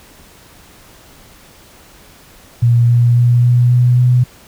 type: tone with pitch steps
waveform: sine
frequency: 118.8 / 119.9 / 121.02 / 122.14 / 123.27 / 124.42 Hz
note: A#2 / A#2 / B2 / B2 / B2 / B2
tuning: +33 / +49 / -35 / -19 / -3 / +13 cents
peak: -7 dBFS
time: 2.62-4.24 s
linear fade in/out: 10 ms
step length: 270 ms
effects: pink hiss -43 dBFS RMS until 4.47 s